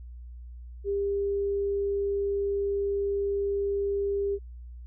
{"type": "tone", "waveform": "sine", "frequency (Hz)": 400, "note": "G4", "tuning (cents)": 35, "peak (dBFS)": -25, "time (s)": [0.84, 4.39], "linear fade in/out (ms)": 50, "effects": ["added 60 Hz sine -40 dBFS peak until 4.86 s"]}